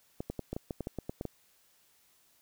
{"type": "clicks", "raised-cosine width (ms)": 2, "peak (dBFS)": -22, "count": 12, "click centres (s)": [0.205, 0.3, 0.393, 0.53, 0.565, 0.708, 0.807, 0.871, 0.987, 1.095, 1.211, 1.253], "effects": ["white hiss -67 dBFS RMS until 2.41 s"]}